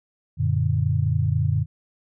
sine chord, Gb augmented, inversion none, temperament equal, 92.5 / 116.54 / 146.83 Hz, Gb2 / Bb2 / D3, 0 / 0 / 0 cents, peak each -23 dBFS, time 0.37-1.66 s, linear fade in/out 50 ms, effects none

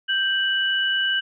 sine tone pair together, 1568 / 2955 Hz, G6 / F#7, 0 / -3 cents, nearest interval major seventh, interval 1097 cents, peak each -22 dBFS, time 0.08-1.21 s, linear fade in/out 20 ms, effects none

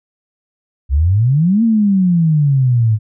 sine exponential two-way sweep, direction up then down, 63.7 to 233.1 to 105.5 Hz, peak -9 dBFS, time 0.89-2.99 s, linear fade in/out 50 ms, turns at 1.63 s, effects none

